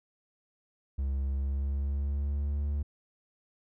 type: tone with pitch glide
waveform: triangle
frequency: 68 to 72.46 Hz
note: C#2 to D2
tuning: -33 to -23 cents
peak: -26 dBFS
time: 0.98-2.83 s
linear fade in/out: 10 ms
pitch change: +110 cents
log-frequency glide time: 1.29-2.67 s
effects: none